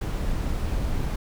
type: noise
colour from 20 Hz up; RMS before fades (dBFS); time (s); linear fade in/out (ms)
brown; -26; 0.01-1.16; 5
effects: none